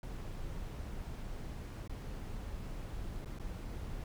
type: noise with dropouts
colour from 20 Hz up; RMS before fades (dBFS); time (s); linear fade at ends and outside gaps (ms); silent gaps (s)
brown; -42; 0.03-4.04; 2; 1.877-1.895 / 3.248-3.257 / 3.388-3.397
effects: none